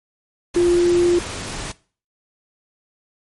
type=tone in noise; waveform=sine; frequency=349.2 Hz; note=F4; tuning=in tune; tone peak=-12 dBFS; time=0.56-1.19 s; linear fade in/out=5 ms; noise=pink; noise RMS=-29 dBFS; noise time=0.54-1.72 s; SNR=+14 dB; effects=noise-tail reverb RT60 0.4 s tail -20 dB re dry + MP3 48 kbps